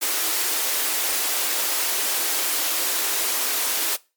white high-pass noise, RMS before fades -23 dBFS, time 0.01-3.97 s, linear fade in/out 20 ms, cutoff 280 Hz, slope 48 dB/octave, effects noise-tail reverb RT60 0.3 s tail -22 dB re dry + MP3 96 kbps

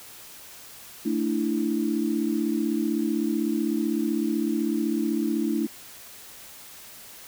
sine chord, A suspended fourth, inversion none, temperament equal with one note detuned, 221.7 / 293.7 / 329.6 Hz, A3 / D4 / E4, +13 / 0 / 0 cents, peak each -27 dBFS, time 1.05-5.67 s, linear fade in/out 10 ms, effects white hiss -45 dBFS RMS until 7.27 s

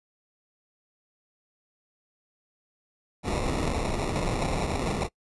pink noise with sample-and-hold, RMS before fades -28 dBFS, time 3.23-5.09 s, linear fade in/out 50 ms, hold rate 1575 Hz, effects noise-tail reverb RT60 0.1 s tail -23 dB re dry + resampled to 24000 Hz

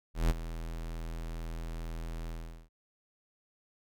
square tone with ADSR envelope, 41.12 Hz, E1, 4 cents flat, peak -23 dBFS, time 0.14-2.69 s, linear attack 160 ms, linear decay 26 ms, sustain -14 dB, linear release 400 ms, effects none

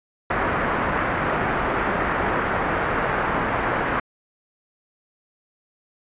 white low-pass noise, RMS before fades -23 dBFS, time 0.3-4 s, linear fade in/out 5 ms, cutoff 1700 Hz, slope 24 dB/octave, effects resampled to 8000 Hz

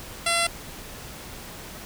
10% pulse tone with low-pass filter, 680 Hz, F5, 46 cents flat, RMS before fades -23 dBFS, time 0.26-0.47 s, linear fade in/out 5 ms, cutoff 8300 Hz, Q 3.4, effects pink hiss -40 dBFS RMS until 1.85 s

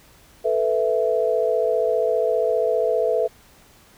sine chord, A suspended second, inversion none, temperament just, 440 / 495 / 660 Hz, A4 / B4 / E5, 0 / +4 / +2 cents, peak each -22 dBFS, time 0.44-3.28 s, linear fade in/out 20 ms, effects pink hiss -52 dBFS RMS until 3.97 s

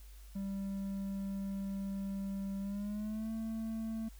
triangle tone with pitch glide, 196 to 222.6 Hz, G3 to A3, 0 to +20 cents, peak -34 dBFS, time 0.35-4.09 s, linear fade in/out 10 ms, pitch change +220 cents, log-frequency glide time 2.6-3.31 s, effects added 50 Hz sine -50 dBFS peak until 4.19 s + white hiss -63 dBFS RMS until 4.19 s

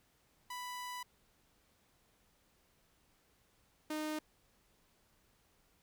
sawtooth tone pair in turn, 990 / 307.4 Hz, B5 / D#4, +4 / -21 cents, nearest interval octave + minor sixth, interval 2025 cents, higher first, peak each -38 / -33 dBFS, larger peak second, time 0.5-1.03 / 3.9-4.19 s, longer first, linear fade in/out 5 ms, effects pink hiss -72 dBFS RMS until 5.82 s

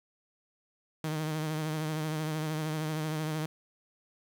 sawtooth tone with vibrato, 155.5 Hz, D#3, 1 cent flat, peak -27 dBFS, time 1.04-3.46 s, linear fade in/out 2 ms, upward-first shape triangle, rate 13 Hz, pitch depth 47 cents each way, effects 9-bit

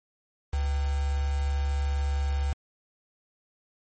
sine tone with quantisation, 70.4 Hz, C#2, 27 cents sharp, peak -24 dBFS, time 0.53-2.53 s, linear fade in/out 5 ms, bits 6, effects MP3 32 kbps

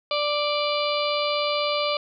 harmonic tone, 588 Hz, D5, 2 cents sharp, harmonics 1 / 2 / 4 / 5 / 6 / 7 / 8, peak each -25 / -28 / -31 / -32 / -33 / -33 / -34 dBFS, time 0.11-1.97 s, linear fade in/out 2 ms, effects none

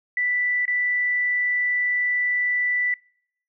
sine tone with dropouts, 1975.5 Hz, B6, in tune, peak -20 dBFS, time 0.17-2.94 s, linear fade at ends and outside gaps 2 ms, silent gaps 0.654-0.679 s, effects noise-tail reverb RT60 0.7 s tail -26 dB re dry

